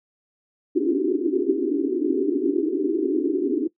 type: band-pass noise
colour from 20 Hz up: pink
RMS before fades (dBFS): -22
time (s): 0.75-3.68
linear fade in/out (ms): 10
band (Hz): 270 to 400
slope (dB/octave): 96
effects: noise-tail reverb RT60 0.1 s tail -19 dB re dry